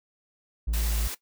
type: tone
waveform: triangle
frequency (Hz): 55.5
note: A1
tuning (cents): +16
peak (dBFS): -22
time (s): 0.67-1.08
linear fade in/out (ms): 10
type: high-pass noise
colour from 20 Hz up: white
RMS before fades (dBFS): -35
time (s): 0.73-1.15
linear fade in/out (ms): 10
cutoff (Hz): 230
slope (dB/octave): 24
effects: noise-tail reverb RT60 0.1 s tail -17 dB re dry